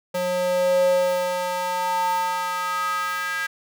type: tone with high-pass filter sweep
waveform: square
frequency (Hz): 180.1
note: F#3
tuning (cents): -46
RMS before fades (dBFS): -23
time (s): 0.14-3.47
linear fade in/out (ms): 10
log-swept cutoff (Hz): 400 to 1600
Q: 5.3
effects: none